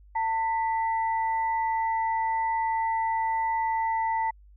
sine tone pair together, 899.5 / 1975.5 Hz, A5 / B6, +38 / 0 cents, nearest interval octave + major second, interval 1362 cents, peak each -24 / -35 dBFS, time 0.15-4.31 s, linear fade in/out 10 ms, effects added 50 Hz sine -50 dBFS peak until 4.56 s

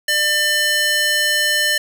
square tone with high-pass filter, 600 Hz, D5, 37 cents sharp, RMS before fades -17 dBFS, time 0.08-1.78 s, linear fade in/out 5 ms, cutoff 1900 Hz, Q 1.2, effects none

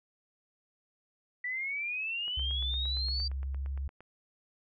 sine exponential sweep, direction up, 1953 to 4699 Hz, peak -32 dBFS, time 1.44-3.28 s, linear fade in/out 5 ms
click train, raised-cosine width 0.5 ms, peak -36 dBFS, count 16, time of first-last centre 2.28-4.006 s, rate 8.69 Hz
sine tone with pitch glide, 66.1 to 68.43 Hz, C2 to C#2, +18 to -22 cents, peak -32 dBFS, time 2.37-3.88 s, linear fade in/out 5 ms, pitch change +60 cents, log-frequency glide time 2.92-3.74 s
effects none

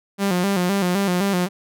sawtooth tone with vibrato, 188.4 Hz, F#3, 32 cents sharp, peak -14 dBFS, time 0.18-1.49 s, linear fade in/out 50 ms, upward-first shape square, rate 3.9 Hz, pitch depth 91 cents each way, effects none

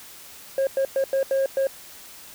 sine tone bursts at uneven times, 540 Hz, C#5, 45 cents flat, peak -16 dBFS, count 6, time 0.58-0.67 / 0.77-0.85 / 0.96-1.04 / 1.13-1.23 / 1.31-1.46 / 1.57-1.67 s, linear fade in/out 2 ms, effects tanh soft clip ceiling -18 dBFS + white hiss -44 dBFS RMS until 2.34 s

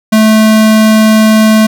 square tone, 217.8 Hz, A3, 17 cents flat, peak -4 dBFS, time 0.12-1.67 s, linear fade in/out 10 ms, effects none

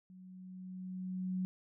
sine tone with level ramp, 185 Hz, F#3, in tune, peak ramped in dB -52 to -32 dBFS, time 0.1-1.45 s, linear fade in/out 0 ms, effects none

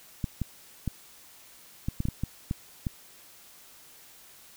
clicks, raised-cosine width 5 ms, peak -16 dBFS, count 10, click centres 0.242 / 0.417 / 0.877 / 1.885 / 2.004 / 2.054 / 2.086 / 2.236 / 2.511 / 2.868 s, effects white hiss -53 dBFS RMS until 4.56 s

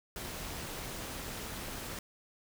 pink noise with amplitude modulation, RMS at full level -39 dBFS, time 0.16-1.99 s, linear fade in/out 2 ms, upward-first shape sine, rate 224 Hz, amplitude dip 50%, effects none

